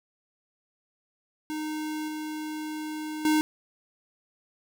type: tone with level steps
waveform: square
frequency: 307.9 Hz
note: D#4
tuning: 18 cents flat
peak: -31 / -33 / -21 dBFS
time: 1.5-3.41 s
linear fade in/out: 0 ms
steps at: 2.08 / 3.25 s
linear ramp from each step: 2 ms
effects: none